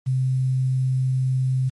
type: tone with quantisation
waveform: sine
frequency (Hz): 130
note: C3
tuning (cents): -11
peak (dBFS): -18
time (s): 0.06-1.7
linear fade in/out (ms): 20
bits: 8
effects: MP3 48 kbps